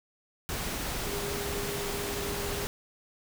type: tone in noise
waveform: sine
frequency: 404.6 Hz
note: G#4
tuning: 45 cents flat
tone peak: -36 dBFS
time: 1.07-2.65 s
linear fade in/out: 0 ms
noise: pink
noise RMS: -34 dBFS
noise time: 0.49-2.67 s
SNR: -5 dB
effects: none

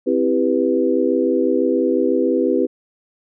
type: chord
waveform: sine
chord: C major seventh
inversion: none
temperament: equal with one note detuned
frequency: 261.6 / 329.6 / 395.6 / 493.9 Hz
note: C4 / E4 / G4 / B4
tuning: 0 / 0 / +16 / 0 cents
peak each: -20 dBFS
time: 0.06-2.67 s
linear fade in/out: 20 ms
effects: none

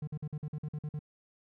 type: tone bursts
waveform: triangle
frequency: 150.5 Hz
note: D3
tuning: 43 cents sharp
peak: -32 dBFS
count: 10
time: 0.02-0.992 s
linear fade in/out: 5 ms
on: 54 ms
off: 48 ms
effects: none

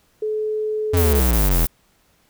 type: tone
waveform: sine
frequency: 429.7 Hz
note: A4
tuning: 41 cents flat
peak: -20 dBFS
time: 0.22-1.2 s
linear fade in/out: 5 ms
type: exponential sweep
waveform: square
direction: down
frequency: 92.5 to 38.89 Hz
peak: -16 dBFS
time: 0.93-1.66 s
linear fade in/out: 10 ms
type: noise bursts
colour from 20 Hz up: violet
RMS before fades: -24 dBFS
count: 4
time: 0.97-1.67 s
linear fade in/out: 2 ms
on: 160 ms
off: 20 ms
effects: pink hiss -60 dBFS RMS until 2.29 s

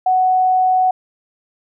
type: tone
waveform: sine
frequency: 743 Hz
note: F#5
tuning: 7 cents sharp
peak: -11 dBFS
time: 0.06-0.91 s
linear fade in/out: 5 ms
effects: none

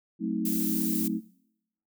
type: chord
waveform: sine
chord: F# diminished seventh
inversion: none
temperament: equal with one note detuned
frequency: 185 / 220 / 261.6 / 318.8 Hz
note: F#3 / A3 / C4 / Eb4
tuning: 0 / 0 / 0 / +42 cents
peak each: -33 / -31 / -34 / -32 dBFS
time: 0.19-1.21 s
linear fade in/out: 50 ms
type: noise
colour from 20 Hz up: violet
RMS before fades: -32 dBFS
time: 0.45-1.08 s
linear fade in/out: 5 ms
effects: noise-tail reverb RT60 0.8 s tail -23 dB re dry

